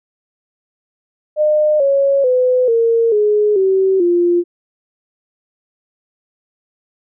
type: tone with pitch steps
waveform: sine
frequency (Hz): 607 / 553.4 / 504.6 / 460 / 419.4 / 382.4 / 348.6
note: D#5 / C#5 / B4 / A#4 / G#4 / G4 / F4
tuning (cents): -43 / -3 / +37 / -23 / +17 / -43 / -3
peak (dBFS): -10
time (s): 1.36-4.44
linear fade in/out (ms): 50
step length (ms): 440
effects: none